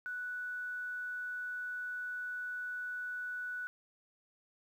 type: tone with quantisation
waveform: sine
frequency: 1480 Hz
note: F#6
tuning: in tune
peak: -37 dBFS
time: 0.06-3.67 s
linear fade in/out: 0 ms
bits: 11
effects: none